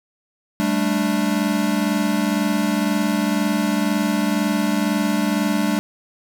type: chord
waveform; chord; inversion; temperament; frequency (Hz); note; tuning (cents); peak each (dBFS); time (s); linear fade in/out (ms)
square; G suspended second; none; equal with one note detuned; 196 / 218 / 293.7; G3 / A3 / D4; 0 / -16 / 0; -23; 0.6-5.79; 0
effects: none